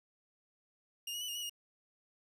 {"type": "tone with pitch steps", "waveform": "sawtooth", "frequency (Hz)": [2829, 2898, 2982, 2843, 2933, 2858], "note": ["F7", "F#7", "F#7", "F7", "F#7", "F7"], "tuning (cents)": [22, -37, 13, 30, -16, 39], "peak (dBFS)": -35, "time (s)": [1.07, 1.496], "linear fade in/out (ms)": 5, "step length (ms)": 71, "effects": []}